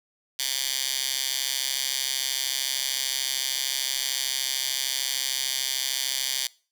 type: tone with high-pass filter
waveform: 10% pulse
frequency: 133.3 Hz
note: C3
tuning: 33 cents sharp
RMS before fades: -28 dBFS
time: 0.39-6.47 s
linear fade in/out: 2 ms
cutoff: 3900 Hz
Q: 1.4
effects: noise-tail reverb RT60 0.4 s tail -23 dB re dry